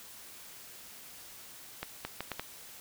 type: accelerating click train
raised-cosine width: 0.3 ms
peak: -19 dBFS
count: 5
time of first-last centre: 1.83-2.396 s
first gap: 220 ms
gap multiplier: 0.71
effects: white hiss -50 dBFS RMS until 2.8 s